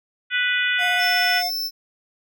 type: harmonic tone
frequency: 493.9 Hz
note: B4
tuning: in tune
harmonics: 3 / 4 / 5 / 6 / 7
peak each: -22 / -24 / -26 / -28 / -29 dBFS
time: 0.3-1.43 s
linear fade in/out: 50 ms
type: tone with vibrato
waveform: square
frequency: 715 Hz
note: F5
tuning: 41 cents sharp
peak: -25 dBFS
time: 0.78-1.51 s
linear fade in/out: 50 ms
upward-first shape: sine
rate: 16 Hz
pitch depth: 13 cents each way
type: tone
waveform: square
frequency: 5310 Hz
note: E8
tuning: 12 cents sharp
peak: -24 dBFS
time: 0.98-1.71 s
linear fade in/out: 50 ms
effects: none